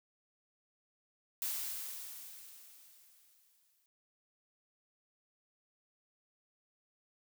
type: noise with exponential decay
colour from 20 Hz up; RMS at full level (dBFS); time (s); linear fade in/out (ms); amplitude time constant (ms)
blue; -36; 1.42-3.86; 0; 530
effects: none